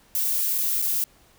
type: noise with dropouts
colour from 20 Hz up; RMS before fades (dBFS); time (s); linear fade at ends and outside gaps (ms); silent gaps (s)
violet; -24; 0.15-1.04; 0; 0.58-0.584 / 0.817-0.823
effects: pink hiss -57 dBFS RMS until 1.38 s